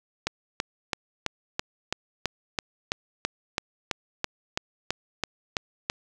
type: click train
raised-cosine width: 0.2 ms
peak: -8 dBFS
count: 18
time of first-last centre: 0.27-5.899 s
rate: 3.02 Hz
effects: none